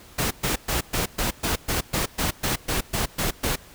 pink noise bursts, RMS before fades -24 dBFS, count 14, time 0.18-3.56 s, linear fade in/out 10 ms, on 130 ms, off 120 ms, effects pink hiss -48 dBFS RMS until 3.74 s

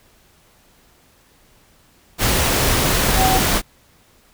sine tone in noise, 757 Hz, F#5, 39 cents sharp, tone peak -16 dBFS, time 3.16-3.4 s, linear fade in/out 50 ms, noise pink, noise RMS -17 dBFS, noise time 2.18-3.62 s, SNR -2 dB, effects pink hiss -54 dBFS RMS until 4.33 s

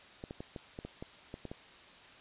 clicks, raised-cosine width 2 ms, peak -28 dBFS, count 10, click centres 0.239 / 0.309 / 0.405 / 0.562 / 0.789 / 0.85 / 1.025 / 1.341 / 1.453 / 1.515 s, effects white hiss -55 dBFS RMS until 2.2 s + resampled to 8000 Hz

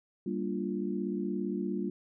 sine chord, G minor seventh, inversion none, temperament equal, 196 / 233.1 / 293.7 / 349.2 Hz, G3 / Bb3 / D4 / F4, 0 / 0 / 0 / 0 cents, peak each -34 / -37 / -38 / -36 dBFS, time 0.26-1.9 s, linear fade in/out 5 ms, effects none

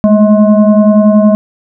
sine tone with frequency modulation, 207.7 Hz, G#3, in tune, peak -3 dBFS, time 0.04-1.35 s, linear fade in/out 0 ms, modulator 426 Hz, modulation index 1, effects none

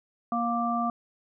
harmonic tone, 235.1 Hz, A#3, 15 cents sharp, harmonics 1 / 3 / 5, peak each -29 / -29 / -29 dBFS, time 0.32-0.9 s, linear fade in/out 2 ms, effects none

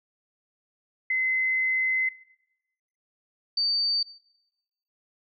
sine tone pair in turn, 2049 / 4600 Hz, C7 / D8, -37 / -37 cents, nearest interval octave + major second, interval 1400 cents, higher second, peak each -22 dBFS, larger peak neither, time 1.1-2.09 / 3.57-4.03 s, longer first, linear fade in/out 5 ms, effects noise-tail reverb RT60 0.9 s tail -19 dB re dry

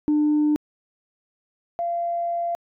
sine tone pair in turn, 299.7 / 687.3 Hz, D4 / F5, +35 / -28 cents, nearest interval octave + major second, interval 1437 cents, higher second, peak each -15 / -22 dBFS, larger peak first, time 0.08-0.56 / 1.79-2.55 s, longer second, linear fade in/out 0 ms, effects tanh soft clip ceiling -14 dBFS

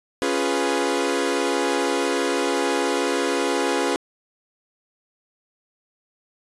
sawtooth chord, C# dominant seventh, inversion none, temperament equal, 277.2 / 349.2 / 415.3 / 493.9 Hz, C#4 / E#4 / G#4 / B4, 0 / 0 / 0 / 0 cents, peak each -22 dBFS, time 0.22-3.96 s, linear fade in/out 0 ms, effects resampled to 24000 Hz

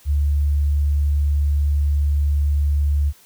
sine tone, 72.5 Hz, D2, 22 cents flat, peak -15 dBFS, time 0.05-3.13 s, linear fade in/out 50 ms, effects white hiss -51 dBFS RMS until 3.25 s

